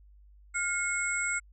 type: tone cluster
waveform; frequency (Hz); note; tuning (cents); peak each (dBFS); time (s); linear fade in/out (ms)
sine; 1412 / 2169 / 7620 / 7940; F6 / C#7 / A#8 / B8; +19 / -38 / +37 / +8; -32 / -31 / -38 / -37; 0.54-1.4; 20
effects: added 50 Hz sine -53 dBFS peak until 1.52 s